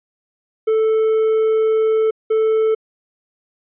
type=tone bursts at uneven times; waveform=triangle; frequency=439.8 Hz; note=A4; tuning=1 cent flat; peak=-11 dBFS; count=2; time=0.67-2.11 / 2.3-2.75 s; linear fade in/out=10 ms; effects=resampled to 8000 Hz